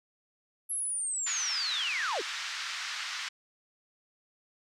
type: linear sweep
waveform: sine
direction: down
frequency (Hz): 11310 to 277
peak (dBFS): -30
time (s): 0.69-2.22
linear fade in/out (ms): 20
type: band-pass noise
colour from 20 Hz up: pink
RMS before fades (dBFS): -37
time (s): 1.26-3.29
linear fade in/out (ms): 10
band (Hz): 1300 to 6000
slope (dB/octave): 24
effects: none